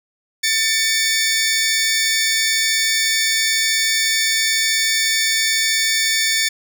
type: tone pair together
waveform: 15% pulse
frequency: 1781 / 2252 Hz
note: A6 / C#7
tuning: +21 / +27 cents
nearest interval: major third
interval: 406 cents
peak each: -12 dBFS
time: 0.43-6.49 s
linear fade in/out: 10 ms
effects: none